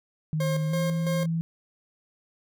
sine tone with pitch glide, 155.56 to 164.81 Hz, D#3 to E3, 0 to 0 cents, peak -24 dBFS, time 0.33-1.41 s, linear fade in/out 0 ms, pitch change +100 cents, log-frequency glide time 0.69-0.74 s
40% pulse tone with tremolo, 534 Hz, C5, 35 cents sharp, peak -27 dBFS, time 0.4-1.26 s, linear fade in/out 5 ms, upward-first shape square, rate 3 Hz, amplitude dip 65%
effects none

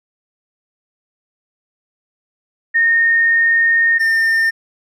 sine / triangle tone pair in turn, 1839 / 1809.5 Hz, A#6 / A6, -24 / +48 cents, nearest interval unison, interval 28 cents, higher first, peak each -10 dBFS, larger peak neither, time 2.74-3.99 / 3.99-4.51 s, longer first, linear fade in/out 20 ms, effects none

